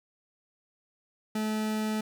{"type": "tone", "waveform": "40% pulse", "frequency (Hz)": 216.1, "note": "A3", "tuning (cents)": -31, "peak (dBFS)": -27, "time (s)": [1.35, 2.01], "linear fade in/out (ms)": 5, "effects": []}